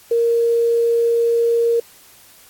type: tone with quantisation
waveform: sine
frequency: 466.2 Hz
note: A#4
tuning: in tune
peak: -13 dBFS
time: 0.11-1.8 s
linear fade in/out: 5 ms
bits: 7
effects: white hiss -47 dBFS RMS until 2.49 s + AAC 64 kbps